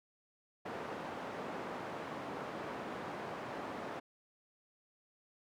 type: band-pass noise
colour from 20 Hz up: white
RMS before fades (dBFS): -43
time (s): 0.65-4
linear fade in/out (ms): 10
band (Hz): 160 to 970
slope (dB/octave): 12
effects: none